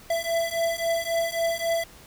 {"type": "beating tone pair", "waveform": "square", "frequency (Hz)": [666, 669.7], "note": ["E5", "E5"], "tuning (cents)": [18, 27], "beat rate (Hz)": 3.7, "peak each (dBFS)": [-28, -27], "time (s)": [0.1, 1.84], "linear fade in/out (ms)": 5, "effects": ["pink hiss -49 dBFS RMS until 2.06 s"]}